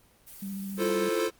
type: noise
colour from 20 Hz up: blue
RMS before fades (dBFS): -46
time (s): 0.26-0.92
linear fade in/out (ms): 20
type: tone with vibrato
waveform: sine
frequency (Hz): 196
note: G3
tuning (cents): 0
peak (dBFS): -33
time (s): 0.42-1.09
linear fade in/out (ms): 5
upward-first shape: square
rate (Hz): 14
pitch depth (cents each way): 16
type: chord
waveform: square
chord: F major seventh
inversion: third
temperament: equal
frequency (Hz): 329.6 / 349.2 / 440 / 523.3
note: E4 / F4 / A4 / C5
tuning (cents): 0 / 0 / 0 / 0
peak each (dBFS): -35 / -31 / -29 / -33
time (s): 0.77-1.31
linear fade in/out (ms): 50
effects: pink hiss -61 dBFS RMS until 1.39 s + Opus 24 kbps